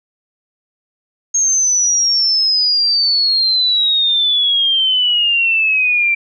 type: exponential sweep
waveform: sine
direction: down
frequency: 6520 to 2346 Hz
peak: -11 dBFS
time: 1.34-6.15 s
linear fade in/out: 10 ms
effects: none